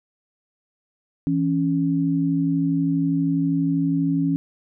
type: tone pair together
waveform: sine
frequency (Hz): 164.82 / 277.2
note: E3 / C#4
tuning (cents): 0 / 0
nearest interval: major sixth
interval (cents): 900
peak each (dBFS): -22 / -20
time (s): 1.27-4.36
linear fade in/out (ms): 0
effects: none